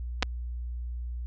clicks, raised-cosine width 0.2 ms, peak -7 dBFS, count 2, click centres 0.225 / 0.229 s, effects added 60 Hz sine -32 dBFS peak until 1.26 s + low-pass 5000 Hz 12 dB/octave

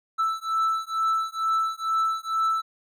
triangle beating tone pair, 1318.5 / 1320.7 Hz, E6 / E6, 0 / +3 cents, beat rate 2.2 Hz, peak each -24 dBFS, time 0.18-2.62 s, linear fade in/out 20 ms, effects none

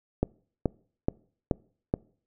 click train, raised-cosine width 2 ms, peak -10 dBFS, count 5, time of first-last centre 0.23-1.939 s, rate 2.34 Hz, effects noise-tail reverb RT60 0.5 s tail -25 dB re dry

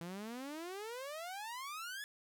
sawtooth exponential sweep, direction up, 164.81 to 1733 Hz, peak -39 dBFS, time 0.01-2.04 s, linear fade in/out 0 ms, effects none

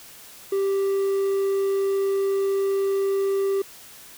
triangle tone, 392 Hz, G4, in tune, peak -18 dBFS, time 0.52-3.62 s, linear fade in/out 5 ms, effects white hiss -45 dBFS RMS until 4.17 s

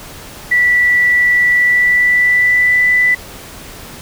sine tone with pitch glide, 1960 to 1987.4 Hz, B6 to B6, -14 to +10 cents, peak -8 dBFS, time 0.51-3.15 s, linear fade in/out 10 ms, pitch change +24 cents, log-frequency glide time 1.54-2.88 s, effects pink hiss -33 dBFS RMS until 4.01 s

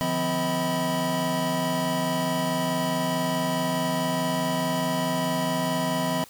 square tone cluster, 149.9 / 174.6 / 256.6 / 637 / 988 Hz, D3 / F3 / C4 / D#5 / B5, +36 / 0 / -34 / +41 / 0 cents, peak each -35 / -31 / -30 / -30 / -31 dBFS, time 0.01-6.24 s, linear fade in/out 0 ms, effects white hiss -50 dBFS RMS until 6.29 s

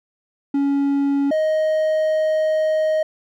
triangle tone pair in turn, 280 / 625.1 Hz, C#4 / D#5, +18 / +8 cents, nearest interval octave + major second, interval 1390 cents, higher second, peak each -14 dBFS, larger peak neither, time 0.54-1.31 / 1.31-3.03 s, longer second, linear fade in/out 5 ms, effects none

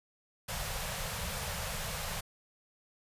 pink band-stop noise, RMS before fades -37 dBFS, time 0.48-2.21 s, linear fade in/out 10 ms, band 190 to 470 Hz, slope 48 dB/octave, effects resampled to 32000 Hz

